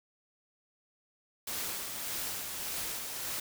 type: noise with tremolo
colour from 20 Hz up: white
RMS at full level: -36 dBFS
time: 1.47-3.4 s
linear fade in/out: 5 ms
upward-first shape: sine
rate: 1.7 Hz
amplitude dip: 35%
effects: none